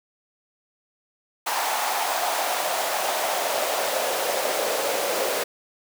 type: noise with high-pass filter sweep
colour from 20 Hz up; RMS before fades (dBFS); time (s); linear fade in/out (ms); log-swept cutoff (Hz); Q
pink; -25; 1.46-5.44; 10; 820 to 490; 3.4
effects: none